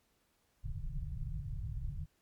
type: low-pass noise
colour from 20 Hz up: pink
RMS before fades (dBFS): -39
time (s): 0.63-2.06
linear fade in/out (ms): 20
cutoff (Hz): 160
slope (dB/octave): 96
effects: pink hiss -75 dBFS RMS until 2.21 s + MP3 96 kbps